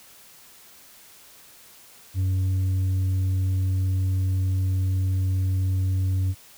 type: tone with tanh clipping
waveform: triangle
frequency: 94 Hz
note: F#2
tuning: 28 cents sharp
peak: -21 dBFS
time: 2.14-6.35 s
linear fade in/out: 50 ms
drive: 8 dB
effects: white hiss -50 dBFS RMS until 6.57 s